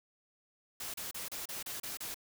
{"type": "noise bursts", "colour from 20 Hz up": "white", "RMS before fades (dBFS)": -41, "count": 8, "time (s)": [0.8, 2.144], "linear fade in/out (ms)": 5, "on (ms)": 140, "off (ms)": 32, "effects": []}